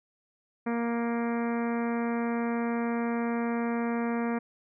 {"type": "harmonic tone", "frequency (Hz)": 234.2, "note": "A#3", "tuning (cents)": 8, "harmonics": [1, 2, 3, 4, 5, 6, 7, 8, 9, 10], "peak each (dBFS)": [-28, -34, -38, -40, -42, -44, -45, -46, -47, -48], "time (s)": [0.66, 4.39], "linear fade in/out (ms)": 10, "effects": []}